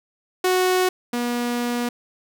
sawtooth tone pair in turn, 368.4 / 241.1 Hz, F#4 / B3, -7 / -41 cents, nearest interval perfect fifth, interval 734 cents, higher first, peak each -13 / -18 dBFS, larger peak first, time 0.44-0.89 / 1.13-1.89 s, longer second, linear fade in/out 5 ms, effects none

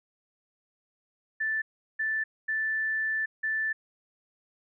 sine tone bursts at uneven times, 1760 Hz, A6, in tune, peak -26 dBFS, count 4, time 1.4-1.62 / 1.99-2.24 / 2.48-3.26 / 3.43-3.73 s, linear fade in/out 10 ms, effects none

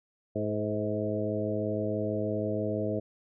harmonic tone with a mistuned harmonic, 106.2 Hz, G#2, 39 cents sharp, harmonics 1 / 2 / 3 / 4 / 5 / 6, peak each -35 / -35 / -35 / -35 / -35 / -35 dBFS, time 0.35-3 s, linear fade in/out 10 ms, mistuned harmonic 5, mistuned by -30 cents, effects none

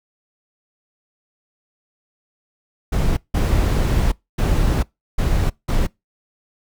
brown noise bursts at uneven times, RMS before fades -17 dBFS, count 5, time 2.92-3.17 / 3.34-4.12 / 4.38-4.83 / 5.18-5.5 / 5.68-5.87 s, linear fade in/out 10 ms, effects noise-tail reverb RT60 0.2 s tail -24 dB re dry

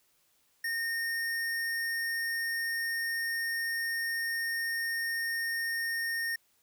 square tone, 1838 Hz, A#6, 25 cents flat, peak -31 dBFS, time 0.64-6.36 s, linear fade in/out 5 ms, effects white hiss -70 dBFS RMS until 6.62 s

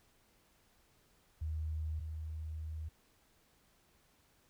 sine tone pair in turn, 78.2 / 78.53 Hz, D#2 / D#2, +9 / +17 cents, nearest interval unison, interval 8 cents, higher second, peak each -35 / -39 dBFS, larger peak first, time 1.41-2 / 2-2.89 s, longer second, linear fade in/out 10 ms, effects pink hiss -70 dBFS RMS until 4.49 s

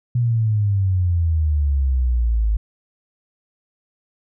sine exponential sweep, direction down, 122.8 to 51.91 Hz, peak -15 dBFS, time 0.15-2.57 s, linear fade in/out 5 ms, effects none

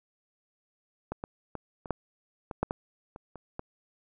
clicks, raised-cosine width 1 ms, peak -19 / -21 / -22 / -27 / -13 / -22 / -12 / -16 / -29 / -29 / -21 dBFS, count 11, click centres 1.12 / 1.239 / 1.553 / 1.858 / 1.907 / 2.512 / 2.63 / 2.709 / 3.161 / 3.357 / 3.594 s, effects none

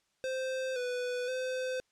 square tone with pitch steps, 521 / 494.9 / 513 Hz, C5 / B4 / C5, -7 / +4 / -34 cents, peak -33 dBFS, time 0.24-1.8 s, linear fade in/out 0 ms, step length 520 ms, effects white hiss -75 dBFS RMS until 1.91 s + low-pass 7000 Hz 12 dB/octave

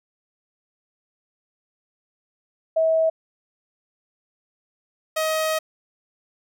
sine / sawtooth tone pair in turn, 645 / 631 Hz, E5 / D#5, -38 / +24 cents, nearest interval unison, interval 38 cents, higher first, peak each -16 / -17 dBFS, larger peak first, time 2.76-3.1 / 5.16-5.59 s, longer second, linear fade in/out 10 ms, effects none

